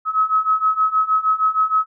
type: beating tone pair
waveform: sine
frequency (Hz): 1279 / 1285.4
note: D#6 / E6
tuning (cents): +47 / -44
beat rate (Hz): 6.4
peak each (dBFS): -19 / -17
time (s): 0.05-1.86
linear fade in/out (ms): 50
effects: none